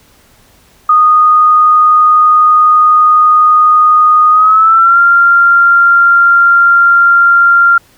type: tone with pitch glide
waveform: sine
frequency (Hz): 1236 to 1387.4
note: D#6 to F6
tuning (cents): -12 to -12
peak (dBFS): -3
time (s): 0.89-7.78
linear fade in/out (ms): 5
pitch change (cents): +200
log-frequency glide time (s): 4.3-4.99
effects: pink hiss -46 dBFS RMS until 7.97 s